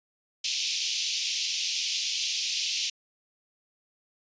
white band-pass noise, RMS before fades -30 dBFS, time 0.44-2.9 s, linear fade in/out 5 ms, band 2500 to 6200 Hz, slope 48 dB/octave, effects resampled to 16000 Hz

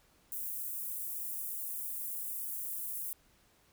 white high-pass noise, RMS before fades -39 dBFS, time 0.32-3.13 s, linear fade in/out 0 ms, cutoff 10000 Hz, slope 24 dB/octave, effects pink hiss -67 dBFS RMS until 3.72 s

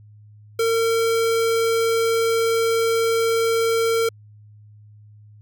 square tone, 456.1 Hz, A#4, 38 cents flat, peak -18 dBFS, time 0.59-4.09 s, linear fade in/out 5 ms, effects added 105 Hz sine -44 dBFS peak until 5.41 s

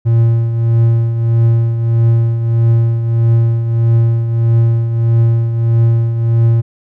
triangle tone with tremolo, 115.5 Hz, A#2, 16 cents flat, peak -4 dBFS, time 0.05-6.62 s, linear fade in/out 20 ms, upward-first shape triangle, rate 1.6 Hz, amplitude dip 60%, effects none

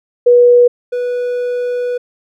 sine / triangle tone pair in turn, 486 / 490.8 Hz, B4 / B4, -28 / -11 cents, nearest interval unison, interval 17 cents, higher second, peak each -4 / -13 dBFS, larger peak first, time 0.26-0.68 / 0.92-1.98 s, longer second, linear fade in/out 10 ms, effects none

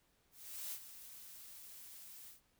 blue noise with ADSR envelope, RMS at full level -43 dBFS, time 0.31-2.41 s, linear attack 410 ms, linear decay 69 ms, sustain -11 dB, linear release 130 ms, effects pink hiss -75 dBFS RMS until 2.59 s

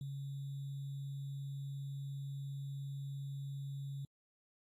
sine tone with sample-and-hold, 138.59 Hz, C#3, in tune, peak -40 dBFS, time 0.01-4.05 s, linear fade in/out 2 ms, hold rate 3675 Hz, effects AAC 64 kbps

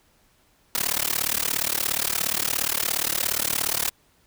white noise with amplitude modulation, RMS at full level -21 dBFS, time 0.75-3.9 s, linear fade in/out 0 ms, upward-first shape sine, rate 37.1 Hz, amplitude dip 100%, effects pink hiss -62 dBFS RMS until 4.26 s

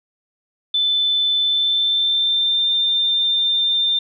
sine tone with pitch glide, 3520 to 3594 Hz, A7 to A7, 0 to +36 cents, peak -15 dBFS, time 0.74-3.99 s, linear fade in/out 5 ms, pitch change +36 cents, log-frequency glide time 1.4-2.68 s, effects none

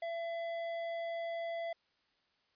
sine tone with hard clipping, 672 Hz, E5, 33 cents sharp, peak -38 dBFS, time 0.02-1.73 s, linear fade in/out 5 ms, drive 9 dB, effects white hiss -75 dBFS RMS until 2.55 s + resampled to 11025 Hz

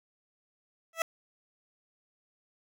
15% pulse tone with exponential growth, 656 Hz, E5, 9 cents flat, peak -17 dBFS, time 0.93-1.02 s, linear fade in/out 2 ms, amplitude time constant 18 ms, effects none

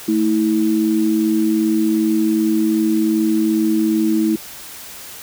sine tone pair together, 220 / 322.6 Hz, A3 / E4, 0 / -37 cents, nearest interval perfect fifth, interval 663 cents, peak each -18 / -15 dBFS, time 0.08-4.36 s, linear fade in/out 5 ms, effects white hiss -35 dBFS RMS until 5.22 s

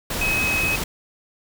sine tone in noise, 2546 Hz, D#7, 39 cents sharp, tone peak -20 dBFS, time 0.21-0.76 s, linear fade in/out 5 ms, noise pink, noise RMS -26 dBFS, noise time 0.1-0.84 s, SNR +3 dB, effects none

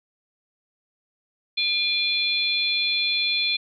sine tone cluster, 2410 / 3453 / 4130 Hz, D7 / A7 / C8, +44 / -33 / -23 cents, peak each -25 dBFS, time 1.57-3.57 s, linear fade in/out 10 ms, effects none

